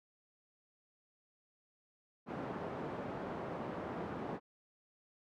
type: band-pass noise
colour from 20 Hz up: pink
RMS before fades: -42 dBFS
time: 2.26-4.4 s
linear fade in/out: 50 ms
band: 180 to 1000 Hz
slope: 12 dB/octave
effects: none

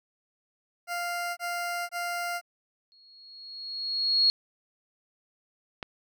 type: tone bursts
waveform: 20% pulse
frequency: 698 Hz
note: F5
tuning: 1 cent flat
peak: -25 dBFS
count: 3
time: 0.87-2.414 s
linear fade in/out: 50 ms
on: 500 ms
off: 22 ms
type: tone with exponential growth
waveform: sine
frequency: 4312 Hz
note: C#8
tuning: 49 cents flat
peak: -17 dBFS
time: 2.92-4.3 s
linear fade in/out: 0 ms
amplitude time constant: 300 ms
type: click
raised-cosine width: 0.3 ms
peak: -18 dBFS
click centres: 5.828 s
effects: none

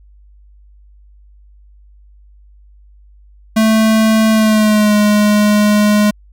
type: tone with pitch glide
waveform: square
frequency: 220 to 209 Hz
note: A3 to G#3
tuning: 0 to +11 cents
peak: -9 dBFS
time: 3.56-6.11 s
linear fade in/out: 10 ms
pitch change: -89 cents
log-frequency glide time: 4.31-4.95 s
effects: added 50 Hz sine -41 dBFS peak until 6.32 s

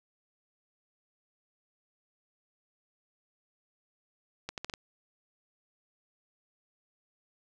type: accelerating click train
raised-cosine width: 0.2 ms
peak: -19 dBFS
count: 5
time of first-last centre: 4.49-4.738 s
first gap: 88 ms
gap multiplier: 0.77
effects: none

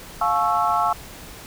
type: tone cluster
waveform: sine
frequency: 704 / 859 / 1102 / 1323 Hz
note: F5 / A5 / C#6 / E6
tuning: +14 / -42 / -11 / +6 cents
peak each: -23 dBFS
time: 0.21-0.93 s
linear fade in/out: 5 ms
effects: pink hiss -40 dBFS RMS until 1.46 s

